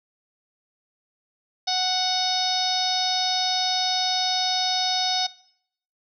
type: harmonic tone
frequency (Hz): 740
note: F#5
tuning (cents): 0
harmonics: 1 / 2 / 3 / 4 / 5 / 6 / 7 / 8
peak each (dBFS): -26 / -38 / -37 / -37 / -27 / -30 / -27 / -35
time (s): 1.67-5.27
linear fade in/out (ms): 10
effects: noise-tail reverb RT60 0.7 s tail -21 dB re dry